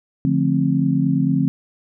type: chord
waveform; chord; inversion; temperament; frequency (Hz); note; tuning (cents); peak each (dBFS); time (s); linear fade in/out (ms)
sine; D minor seventh; none; just; 146.83 / 176.2 / 220.2 / 264.3; D3 / F3 / A3 / C4; 0 / +16 / +2 / +18; -20 / -21 / -24 / -19; 0.25-1.48; 0
effects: none